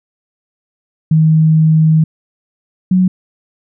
sine tone pair in turn, 158 / 184.37 Hz, D#3 / F#3, +27 / -6 cents, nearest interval minor third, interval 267 cents, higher second, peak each -6 / -7 dBFS, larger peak first, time 1.11-2.04 / 2.91-3.08 s, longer first, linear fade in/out 5 ms, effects none

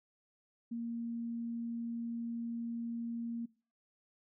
sine tone, 233.1 Hz, A#3, in tune, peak -36 dBFS, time 0.71-3.46 s, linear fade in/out 10 ms, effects noise-tail reverb RT60 0.4 s tail -23 dB re dry

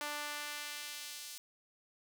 sawtooth tone with high-pass filter sweep, 294.5 Hz, D4, 5 cents sharp, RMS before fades -43 dBFS, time 0.01-1.38 s, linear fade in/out 0 ms, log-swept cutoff 880 to 4900 Hz, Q 0.78, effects none

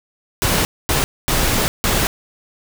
pink noise bursts at uneven times, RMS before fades -17 dBFS, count 4, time 0.42-0.65 / 0.89-1.04 / 1.28-1.68 / 1.84-2.07 s, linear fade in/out 0 ms, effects none

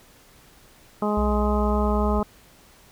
harmonic tone, 209.2 Hz, G#3, 13 cents sharp, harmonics 1 / 2 / 3 / 4 / 5 / 6, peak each -24 / -27 / -29 / -30 / -31 / -32 dBFS, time 1.02-2.23 s, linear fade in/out 2 ms
sine tone with vibrato, 61.2 Hz, B1, 15 cents flat, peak -23 dBFS, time 1.17-2.2 s, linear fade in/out 5 ms, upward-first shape square, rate 3.6 Hz, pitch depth 35 cents each way
effects pink hiss -53 dBFS RMS until 2.91 s

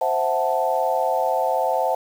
sine chord, F# half-diminished seventh, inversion second, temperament equal, 523.3 / 659.3 / 740 / 880 Hz, C5 / E5 / F#5 / A5, 0 / 0 / 0 / 0 cents, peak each -24 dBFS, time 0.01-1.95 s, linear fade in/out 5 ms, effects 7-bit

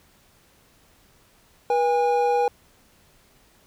triangle tone pair together, 484 / 814 Hz, B4 / G#5, -35 / -35 cents, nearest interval major sixth, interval 900 cents, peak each -19 dBFS, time 1.7-2.48 s, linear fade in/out 2 ms, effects pink hiss -58 dBFS RMS until 3.66 s

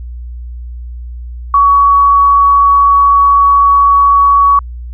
sine tone, 1126 Hz, C#6, 27 cents sharp, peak -4 dBFS, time 1.54-4.59 s, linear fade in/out 2 ms, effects added 60 Hz sine -22 dBFS peak until 4.93 s

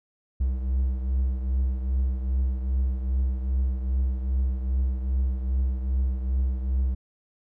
triangle beating tone pair, 64.2 / 66.7 Hz, C2 / C2, -32 / +34 cents, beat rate 2.5 Hz, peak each -21 / -29 dBFS, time 0.4-6.95 s, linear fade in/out 10 ms, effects none

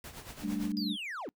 pink noise with tremolo, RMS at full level -44 dBFS, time 0.04-0.72 s, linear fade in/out 2 ms, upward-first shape sine, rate 8.8 Hz, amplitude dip 65%
sine chord, G suspended second, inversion none, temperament equal, 196 / 220 / 293.7 Hz, G3 / A3 / D4, 0 / 0 / 0 cents, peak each -35 dBFS, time 0.41-0.97 s, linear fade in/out 50 ms
triangle linear sweep, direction down, 4978 to 211.3 Hz, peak -35 dBFS, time 0.77-1.29 s, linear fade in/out 0 ms
effects noise-tail reverb RT60 0.1 s tail -25 dB re dry

